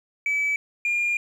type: tone pair in turn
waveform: sine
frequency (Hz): 2296 / 2410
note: D7 / D7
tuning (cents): -40 / +44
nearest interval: minor second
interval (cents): 84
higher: second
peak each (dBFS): -19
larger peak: neither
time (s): 0.26-0.56 / 0.85-1.17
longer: second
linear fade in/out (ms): 2
effects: tanh soft clip ceiling -19 dBFS + 9-bit